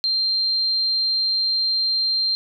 sine tone, 4167 Hz, C8, 8 cents flat, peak -18 dBFS, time 0.04-2.35 s, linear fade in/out 0 ms, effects none

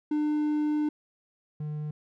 triangle tone pair in turn, 300.4 / 150.85 Hz, D4 / D3, +39 / +47 cents, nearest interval octave, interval 1192 cents, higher first, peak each -22 / -29 dBFS, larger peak first, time 0.11-0.89 / 1.6-1.91 s, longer first, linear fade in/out 5 ms, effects none

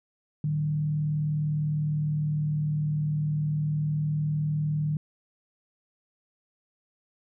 sine tone with frequency modulation, 151.1 Hz, D3, 50 cents sharp, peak -24 dBFS, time 0.44-4.97 s, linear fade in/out 2 ms, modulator 39.8 Hz, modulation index 0.34, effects none

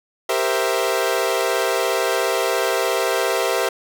sawtooth chord, C dominant seventh, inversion second, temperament equal, 392 / 466.2 / 523.3 / 659.3 Hz, G4 / Bb4 / C5 / E5, 0 / 0 / 0 / 0 cents, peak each -20 dBFS, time 0.29-3.69 s, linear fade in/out 5 ms, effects none

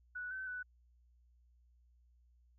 sine tone with pitch steps, 1476 / 1531 / 1489 Hz, F#6 / G6 / F#6, -5 / -41 / +11 cents, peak -40 dBFS, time 0.15-0.63 s, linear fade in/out 10 ms, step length 160 ms, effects added 60 Hz sine -65 dBFS peak until 2.58 s

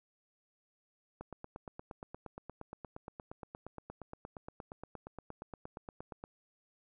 click train, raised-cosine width 1 ms, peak -30 dBFS, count 44, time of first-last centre 1.21-6.239 s, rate 8.55 Hz, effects none

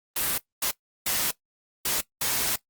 white noise bursts at uneven times, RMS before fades -26 dBFS, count 5, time 0.16-0.38 / 0.62-0.71 / 1.06-1.31 / 1.85-2.01 / 2.21-2.56 s, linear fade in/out 5 ms, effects noise-tail reverb RT60 0.1 s tail -18 dB re dry + Opus 32 kbps

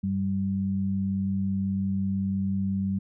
sine tone pair together, 95.78 / 194 Hz, G2 / G3, -40 / -18 cents, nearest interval octave, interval 1222 cents, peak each -31 / -25 dBFS, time 0.03-2.99 s, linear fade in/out 10 ms, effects none

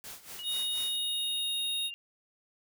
white noise with tremolo, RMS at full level -43 dBFS, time 0.04-0.96 s, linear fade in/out 0 ms, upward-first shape sine, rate 4.2 Hz, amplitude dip 80%
sine tone with pitch glide, 2900 to 2796 Hz, F#7 to F7, -35 to +1 cents, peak -39 dBFS, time 0.39-1.94 s, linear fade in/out 0 ms, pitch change -64 cents, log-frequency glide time 0.92-1.75 s
square tone, 3729 Hz, A#7, in tune, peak -31 dBFS, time 0.43-1.91 s, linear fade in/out 50 ms
effects none

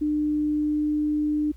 sine tone, 300.1 Hz, D4, 38 cents sharp, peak -21 dBFS, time 0.01-1.52 s, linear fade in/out 10 ms, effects added 60 Hz sine -42 dBFS peak until 1.56 s + pink hiss -62 dBFS RMS until 1.56 s

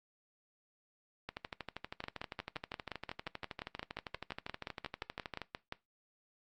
two click trains, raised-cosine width 0.3 ms, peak -24 / -23 dBFS, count 53 / 22, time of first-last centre 1.29-5.417 / 2.04-5.724 s, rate 12.6 / 5.7 Hz, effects noise-tail reverb RT60 0.2 s tail -19 dB re dry + Opus 48 kbps

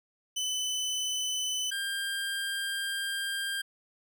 25% pulse tone pair in turn, 3013 / 1596.1 Hz, F#7 / G6, +31 / +31 cents, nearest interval major seventh, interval 1100 cents, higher first, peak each -26 / -27 dBFS, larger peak first, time 0.36-1.71 / 1.71-3.62 s, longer second, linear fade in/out 10 ms, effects none

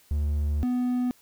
triangle tone pair in turn, 73.8 / 248.2 Hz, D2 / B3, +9 / +9 cents, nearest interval octave + major sixth, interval 2100 cents, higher second, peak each -21 dBFS, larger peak neither, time 0.11-0.63 / 0.63-1.11 s, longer first, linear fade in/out 0 ms, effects white hiss -59 dBFS RMS until 1.21 s

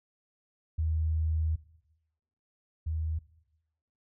sine tone pair in turn, 79.4 / 79.4 Hz, D#2 / D#2, +36 / +36 cents, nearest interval unison, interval 0 cents, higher neither, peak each -26 / -29 dBFS, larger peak first, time 0.78-1.56 / 2.86-3.19 s, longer first, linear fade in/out 10 ms, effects noise-tail reverb RT60 0.9 s tail -18 dB re dry

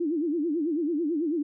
sine tone with vibrato, 316.7 Hz, D#4, 31 cents sharp, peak -24 dBFS, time 0-1.43 s, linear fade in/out 10 ms, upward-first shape sine, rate 9.1 Hz, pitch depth 180 cents each way, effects none

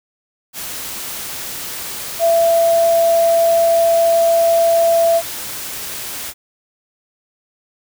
sine tone in noise, 670 Hz, E5, 28 cents sharp, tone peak -10 dBFS, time 2.19-5.22 s, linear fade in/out 50 ms, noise white, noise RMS -27 dBFS, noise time 0.53-6.34 s, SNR +14 dB, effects none

